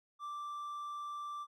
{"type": "tone", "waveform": "triangle", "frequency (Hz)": 1174, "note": "D6", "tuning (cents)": -1, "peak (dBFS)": -38, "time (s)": [0.19, 1.47], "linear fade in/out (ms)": 50, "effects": []}